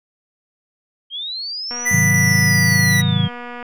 sine linear two-way sweep, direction up then down, 3136 to 6340 to 3136 Hz, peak -24 dBFS, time 1.1-3.3 s, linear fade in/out 50 ms, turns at 1.95 s
click train, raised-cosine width 0.5 ms, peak -18 dBFS, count 465, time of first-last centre 1.71-3.627 s, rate 242 Hz
square tone with pitch glide, 1975.5 to 1956.2 Hz, B6 to B6, 0 to -17 cents, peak -16 dBFS, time 1.85-3.02 s, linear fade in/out 20 ms, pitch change -17 cents, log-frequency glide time 2.16-2.8 s
sine chord, Ab dominant seventh, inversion none, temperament equal, 103.83 / 130.81 / 155.56 / 185 Hz, Ab2 / C3 / Eb3 / Gb3, 0 / 0 / 0 / 0 cents, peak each -20 dBFS, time 1.91-3.28 s, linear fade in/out 10 ms
effects none

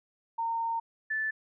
sine tone pair in turn, 917 / 1751.2 Hz, A#5 / A6, -29 / -9 cents, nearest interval major seventh, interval 1120 cents, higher second, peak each -28 dBFS, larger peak neither, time 0.38-0.8 / 1.1-1.31 s, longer first, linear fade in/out 10 ms, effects none

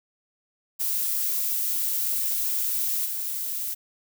violet noise with level steps, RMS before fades -26 / -30 dBFS, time 0.79-3.75 s, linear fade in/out 20 ms, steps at 3.05 s, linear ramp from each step 10 ms, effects none

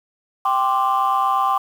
sine chord, G suspended fourth, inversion none, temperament equal, 784 / 1046.5 / 1174.7 Hz, G5 / C6 / D6, 0 / 0 / 0 cents, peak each -19 dBFS, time 0.45-1.58 s, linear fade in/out 5 ms, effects tanh soft clip ceiling -10 dBFS + 7-bit

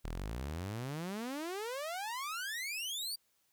sawtooth exponential sweep, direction up, 36.71 to 4751 Hz, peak -34 dBFS, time 0.04-3.16 s, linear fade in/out 10 ms, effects white hiss -75 dBFS RMS until 3.52 s

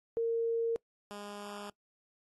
sine / 10% pulse tone pair in turn, 460 / 204.9 Hz, A#4 / G#3, -23 / -23 cents, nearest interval octave + major second, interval 1400 cents, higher first, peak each -28 / -34 dBFS, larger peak first, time 0.17-0.76 / 1.11-1.7 s, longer neither, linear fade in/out 0 ms, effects noise-tail reverb RT60 0.1 s tail -24 dB re dry + AAC 32 kbps

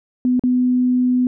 sine tone with dropouts, 250.3 Hz, B3, 23 cents sharp, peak -13 dBFS, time 0.25-1.27 s, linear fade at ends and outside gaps 1 ms, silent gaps 0.395-0.437 s, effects none

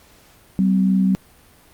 sine tone pair together, 190.9 / 254.8 Hz, G3 / C4, -46 / -46 cents, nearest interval perfect fourth, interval 500 cents, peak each -14 / -23 dBFS, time 0.59-1.15 s, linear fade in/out 0 ms, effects pink hiss -51 dBFS RMS until 1.73 s + Opus 48 kbps

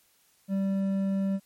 triangle tone with hard clipping, 194.6 Hz, G3, 12 cents flat, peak -26 dBFS, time 0.48-1.4 s, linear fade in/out 50 ms, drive 9 dB, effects white hiss -65 dBFS RMS until 1.45 s + MP3 64 kbps

